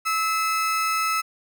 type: tone pair together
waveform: 35% pulse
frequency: 1300 / 2031 Hz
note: E6 / B6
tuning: -24 / +48 cents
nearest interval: minor sixth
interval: 772 cents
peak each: -20 / -31 dBFS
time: 0.05-1.22 s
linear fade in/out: 20 ms
effects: none